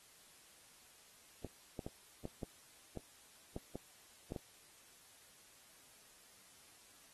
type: clicks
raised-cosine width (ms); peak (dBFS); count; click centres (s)
2; -29; 10; 1.447 / 1.792 / 1.865 / 2.254 / 2.432 / 2.973 / 3.564 / 3.756 / 4.321 / 4.362
effects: white hiss -63 dBFS RMS until 7.13 s + AAC 32 kbps